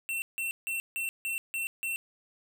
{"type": "tone bursts", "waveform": "square", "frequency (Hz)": 2705, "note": "E7", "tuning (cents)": 44, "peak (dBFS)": -31, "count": 7, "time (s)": [0.09, 1.96], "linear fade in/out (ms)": 0, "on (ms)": 130, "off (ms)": 160, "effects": []}